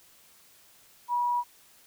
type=tone; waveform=sine; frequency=968 Hz; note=B5; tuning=35 cents flat; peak=-24 dBFS; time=1.08-1.44 s; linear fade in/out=50 ms; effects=white hiss -58 dBFS RMS until 1.86 s